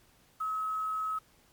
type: tone with quantisation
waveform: sine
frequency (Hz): 1282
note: E6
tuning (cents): -49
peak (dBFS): -30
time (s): 0.4-1.19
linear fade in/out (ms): 10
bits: 9
effects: pink hiss -64 dBFS RMS until 1.52 s + MP3 96 kbps